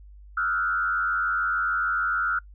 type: tone with frequency modulation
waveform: sine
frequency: 1396.9 Hz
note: F6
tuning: in tune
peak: -22 dBFS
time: 0.37-2.39 s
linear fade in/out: 5 ms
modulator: 86.9 Hz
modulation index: 1.1
effects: noise-tail reverb RT60 0.1 s tail -24 dB re dry + added 50 Hz sine -44 dBFS peak until 2.54 s